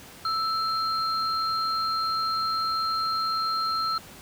sine tone pair together, 1318.5 / 4186 Hz, E6 / C8, 0 / 0 cents, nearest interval octave + minor sixth, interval 2000 cents, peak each -25 / -30 dBFS, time 0.25-3.98 s, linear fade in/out 2 ms, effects pink hiss -46 dBFS RMS until 4.21 s + high-pass 60 Hz 12 dB/octave

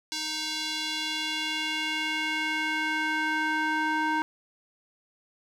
square tone with band-pass filter sweep, 311.1 Hz, D#4, in tune, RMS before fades -29 dBFS, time 0.12-4.22 s, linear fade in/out 0 ms, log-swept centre 4800 to 1200 Hz, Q 1.8, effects 10-bit

